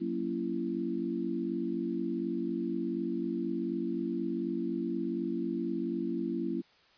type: chord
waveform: sine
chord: F# dominant seventh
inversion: none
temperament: equal with one note detuned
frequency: 185 / 233.1 / 277.2 / 335.8 Hz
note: F#3 / A#3 / C#4 / E4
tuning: 0 / 0 / 0 / +32 cents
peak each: -38 / -36 / -37 / -34 dBFS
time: 0-6.62 s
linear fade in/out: 20 ms
effects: white hiss -63 dBFS RMS until 6.97 s + resampled to 11025 Hz